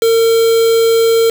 triangle tone with quantisation, 455.8 Hz, A#4, 39 cents flat, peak -6 dBFS, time 0.02-1.3 s, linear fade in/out 2 ms, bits 3, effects none

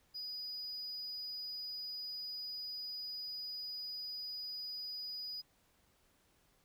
triangle tone, 4940 Hz, D#8, 13 cents flat, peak -39 dBFS, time 0.14-5.42 s, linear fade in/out 20 ms, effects tanh soft clip ceiling -35 dBFS + pink hiss -72 dBFS RMS until 6.64 s

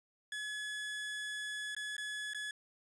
30% pulse tone with dropouts, 1700 Hz, G#6, 40 cents sharp, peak -36 dBFS, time 0.32-2.51 s, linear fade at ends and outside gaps 2 ms, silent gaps 1.749-1.765 / 1.967-1.98 / 2.335-2.346 s, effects resampled to 22050 Hz

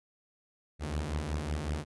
sawtooth beating tone pair, 71.4 / 76.8 Hz, D2 / D#2, -48 / -22 cents, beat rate 5.4 Hz, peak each -32 / -30 dBFS, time 0.79-1.85 s, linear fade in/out 50 ms, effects resampled to 24000 Hz

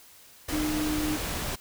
sine tone in noise, 304.8 Hz, D#4, 36 cents flat, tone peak -27 dBFS, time 0.52-1.17 s, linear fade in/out 10 ms, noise pink, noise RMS -32 dBFS, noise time 0.48-1.56 s, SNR +2 dB, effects white hiss -53 dBFS RMS until 1.6 s

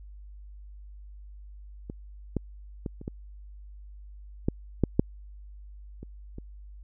clicks, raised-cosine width 3 ms, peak -23 / -14 / -19 / -28 / -20 / -11 / -8 / -6 / -28 / -27 dBFS, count 10, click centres 1.899 / 2.367 / 2.862 / 3.014 / 3.079 / 4.485 / 4.837 / 4.995 / 6.03 / 6.384 s, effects added 50 Hz sine -43 dBFS peak until 6.83 s

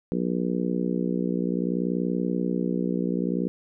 harmonic tone, 60.6 Hz, B1, 32 cents flat, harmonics 3 / 4 / 5 / 6 / 7 / 8, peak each -27 / -29 / -31 / -33 / -34 / -35 dBFS, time 0.12-3.48 s, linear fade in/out 0 ms, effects none

